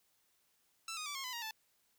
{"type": "tone with pitch steps", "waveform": "10% pulse", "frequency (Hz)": [1330, 1240.9, 1157.8, 1080.3, 1008, 940.5, 877.5], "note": ["E6", "D#6", "D6", "C#6", "B5", "A#5", "A5"], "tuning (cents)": [15, -5, -25, -45, 35, 15, -5], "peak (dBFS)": -32, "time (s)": [0.88, 1.51], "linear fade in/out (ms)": 2, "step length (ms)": 90, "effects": ["white hiss -75 dBFS RMS until 1.98 s"]}